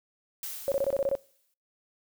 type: noise with exponential decay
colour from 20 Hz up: blue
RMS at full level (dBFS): -35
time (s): 0.43-1.54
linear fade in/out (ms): 2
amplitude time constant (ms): 240
type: tone bursts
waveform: sine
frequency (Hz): 551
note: C#5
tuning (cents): -11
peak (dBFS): -23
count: 8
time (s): 0.68-1.152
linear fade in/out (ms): 0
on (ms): 38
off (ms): 24
effects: noise-tail reverb RT60 0.5 s tail -26 dB re dry